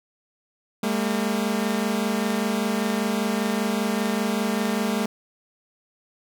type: tone pair together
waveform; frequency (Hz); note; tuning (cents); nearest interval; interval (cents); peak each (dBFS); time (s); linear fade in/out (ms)
sawtooth; 202.5 / 227.6; G#3 / A#3; -43 / -41; major second; 202; -21; 0.83-5.06; 5
effects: none